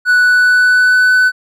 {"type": "tone with pitch glide", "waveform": "triangle", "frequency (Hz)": [1480, 1502.4], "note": ["F#6", "F#6"], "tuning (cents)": [0, 26], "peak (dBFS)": -5, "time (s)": [0.05, 1.32], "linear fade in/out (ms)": 50, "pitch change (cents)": 26, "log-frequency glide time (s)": [0.18, 1.15], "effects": []}